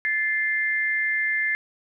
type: tone pair together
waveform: sine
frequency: 1745.7 / 2093 Hz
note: A6 / C7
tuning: -14 / 0 cents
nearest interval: minor third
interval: 314 cents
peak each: -24 dBFS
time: 0.05-1.55 s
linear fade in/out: 0 ms
effects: none